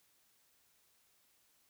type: silence
effects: white hiss -72 dBFS RMS until 1.69 s